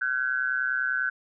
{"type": "tone with amplitude modulation", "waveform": "sine", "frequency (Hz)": 1522, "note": "F#6", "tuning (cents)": 48, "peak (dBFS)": -20, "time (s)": [0.01, 1.1], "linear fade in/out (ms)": 10, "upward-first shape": "sine", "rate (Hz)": 130, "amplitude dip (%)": 90, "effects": []}